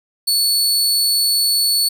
sawtooth tone, 4435 Hz, C#8, in tune, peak -11 dBFS, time 0.27-1.89 s, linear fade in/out 10 ms, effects none

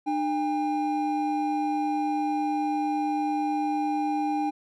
triangle tone pair together, 301.5 / 805 Hz, D4 / G5, +46 / +46 cents, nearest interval octave + perfect fourth, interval 1700 cents, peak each -25 dBFS, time 0.06-4.51 s, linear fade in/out 20 ms, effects none

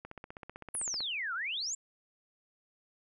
click train, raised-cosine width 0.5 ms, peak -29 dBFS, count 16, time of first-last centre 0.05-1.005 s, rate 15.7 Hz
sine exponential two-way sweep, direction down then up, 10970 to 1306 to 7620 Hz, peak -33 dBFS, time 0.74-1.75 s, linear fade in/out 5 ms, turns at 1.34 s
effects none

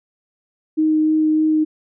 sine tone with vibrato, 311.1 Hz, D#4, in tune, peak -13 dBFS, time 0.77-1.65 s, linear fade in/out 20 ms, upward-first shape sine, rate 3.3 Hz, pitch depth 8 cents each way, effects none

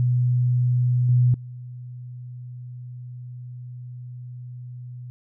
sine tone with level steps, 123.6 Hz, B2, 2 cents sharp, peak -17 / -14 / -34 dBFS, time 0-5.1 s, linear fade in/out 0 ms, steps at 1.09 / 1.34 s, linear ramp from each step 2 ms, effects none

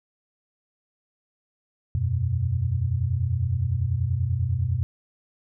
sine chord, E suspended second, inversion none, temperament equal, 82.41 / 92.5 / 123.47 Hz, E2 / F#2 / B2, 0 / 0 / 0 cents, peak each -29 / -25 / -25 dBFS, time 1.95-4.83 s, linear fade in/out 0 ms, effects none

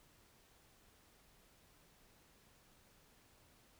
silence, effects pink hiss -68 dBFS RMS until 3.79 s

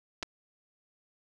clicks, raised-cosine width 0.2 ms, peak -18 dBFS, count 2, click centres 0.227 / 0.23 s, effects none

